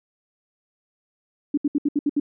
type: tone bursts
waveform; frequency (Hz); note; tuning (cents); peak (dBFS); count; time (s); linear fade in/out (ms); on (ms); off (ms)
sine; 290; D4; -22; -17; 7; 1.54-2.199; 5; 35; 69
effects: none